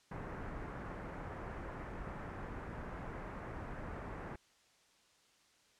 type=low-pass noise; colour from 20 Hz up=pink; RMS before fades=-45 dBFS; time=0.11-4.36 s; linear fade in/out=5 ms; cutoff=1800 Hz; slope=24 dB/octave; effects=white hiss -69 dBFS RMS until 5.79 s + low-pass 7000 Hz 12 dB/octave